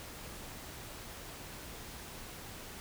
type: silence
effects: pink hiss -47 dBFS RMS until 2.8 s